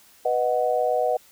sine chord, B major, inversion none, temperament equal, 493.9 / 622.3 / 740 Hz, B4 / D#5 / F#5, 0 / 0 / 0 cents, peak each -24 dBFS, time 0.25-1.17 s, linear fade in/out 5 ms, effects white hiss -54 dBFS RMS until 1.31 s

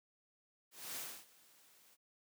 white noise with ADSR envelope, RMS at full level -43 dBFS, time 0.71-1.97 s, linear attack 250 ms, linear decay 290 ms, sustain -23 dB, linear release 37 ms, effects high-pass 150 Hz 12 dB/octave

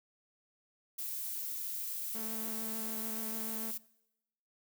violet noise, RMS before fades -39 dBFS, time 0.98-3.78 s, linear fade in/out 10 ms
sawtooth tone with vibrato, 221.5 Hz, A3, 12 cents sharp, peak -39 dBFS, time 2.14-3.72 s, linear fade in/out 20 ms, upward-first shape sine, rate 6.8 Hz, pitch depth 19 cents each way
effects noise-tail reverb RT60 0.9 s tail -22 dB re dry

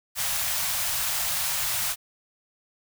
white band-stop noise, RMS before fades -27 dBFS, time 0.15-1.96 s, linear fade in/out 50 ms, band 170 to 590 Hz, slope 48 dB/octave, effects none

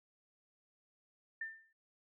sine tone with exponential decay, 1792 Hz, A6, 31 cents sharp, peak -36 dBFS, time 1.41-1.73 s, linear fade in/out 5 ms, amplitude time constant 68 ms, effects none

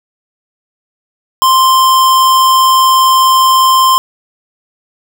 square tone, 1046.5 Hz, C6, in tune, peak -6 dBFS, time 1.42-3.98 s, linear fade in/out 0 ms, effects none

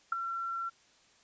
sine tone with ADSR envelope, 1358 Hz, F6, 49 cents flat, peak -22 dBFS, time 0.12-0.7 s, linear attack 6 ms, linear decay 5 ms, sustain -11 dB, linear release 19 ms, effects white hiss -64 dBFS RMS until 1.23 s + resampled to 16000 Hz

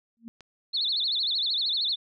sine tone with exponential growth, 230 Hz, A#3, 23 cents flat, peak -34 dBFS, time 0.17-0.28 s, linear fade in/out 0 ms, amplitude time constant 22 ms
click, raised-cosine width 0.2 ms, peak -29 dBFS, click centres 0.407 s
sine tone with vibrato, 3901 Hz, B7, 22 cents flat, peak -24 dBFS, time 0.73-1.96 s, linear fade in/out 20 ms, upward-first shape sine, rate 13 Hz, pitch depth 210 cents each way
effects none

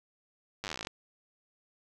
slowing click train, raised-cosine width 0.2 ms, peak -19 dBFS, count 17, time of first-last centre 0.64-0.871 s, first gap 9 ms, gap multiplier 1.06, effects none

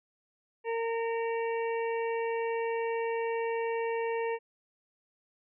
harmonic tone, 458.8 Hz, A#4, 28 cents flat, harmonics 1 / 2 / 4 / 5 / 6, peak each -30 / -36 / -42 / -44 / -46 dBFS, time 0.64-4.39 s, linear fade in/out 50 ms, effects none

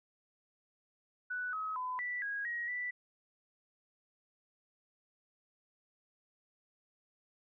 sine tone with pitch steps, 1485 / 1276 / 1009 / 1967 / 1645 / 1894 / 1972 Hz, F#6 / D#6 / B5 / B6 / G#6 / A#6 / B6, +6 / +43 / +37 / -7 / -17 / +27 / -3 cents, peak -35 dBFS, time 1.3-2.91 s, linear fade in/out 10 ms, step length 230 ms, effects none

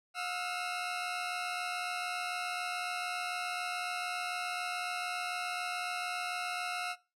20% pulse tone cluster, 718 / 1285 / 1352 Hz, F5 / E6 / E6, +48 / -45 / +43 cents, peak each -33 / -38 / -34 dBFS, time 0.14-6.96 s, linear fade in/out 50 ms, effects noise-tail reverb RT60 0.3 s tail -20 dB re dry + low-pass 10000 Hz 12 dB/octave

